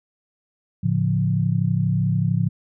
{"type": "chord", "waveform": "sine", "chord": "A augmented", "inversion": "none", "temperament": "equal with one note detuned", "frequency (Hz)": [110, 141.67, 174.61], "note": ["A2", "C#3", "E#3"], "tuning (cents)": [0, 38, 0], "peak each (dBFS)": -22, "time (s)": [0.83, 2.49], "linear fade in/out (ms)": 10, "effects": []}